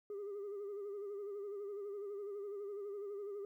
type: tone with vibrato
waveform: sine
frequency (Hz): 405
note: G#4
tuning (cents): -43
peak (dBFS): -39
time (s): 0.1-3.45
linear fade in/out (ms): 2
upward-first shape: sine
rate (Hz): 12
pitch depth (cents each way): 57
effects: tanh soft clip ceiling -40 dBFS + 13-bit